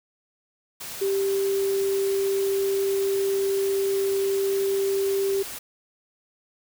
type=tone in noise; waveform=sine; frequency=392 Hz; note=G4; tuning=in tune; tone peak=-21 dBFS; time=1.01-5.43 s; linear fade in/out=10 ms; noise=white; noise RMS=-36 dBFS; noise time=0.8-5.59 s; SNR=+12 dB; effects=none